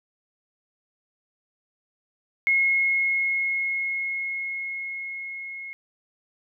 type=tone with level ramp; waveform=sine; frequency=2165 Hz; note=C#7; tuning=41 cents flat; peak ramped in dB=-17 to -34 dBFS; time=2.47-5.73 s; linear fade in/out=0 ms; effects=none